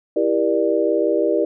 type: chord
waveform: sine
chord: E half-diminished seventh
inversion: none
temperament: just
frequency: 329.6 / 395.6 / 474.7 / 593.3 Hz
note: E4 / G4 / Bb4 / D5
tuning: 0 / +16 / +31 / +18 cents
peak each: -21 dBFS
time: 0.16-1.45 s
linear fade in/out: 5 ms
effects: none